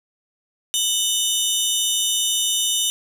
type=tone pair together; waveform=20% pulse; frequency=2981 / 3648 Hz; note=F#7 / A#7; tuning=+12 / -38 cents; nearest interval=minor third; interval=350 cents; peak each=-16 dBFS; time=0.74-2.9 s; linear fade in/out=0 ms; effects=none